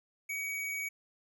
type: tone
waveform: square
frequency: 2259 Hz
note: C#7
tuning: 32 cents sharp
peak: -35 dBFS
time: 0.29-0.89 s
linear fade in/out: 10 ms
effects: none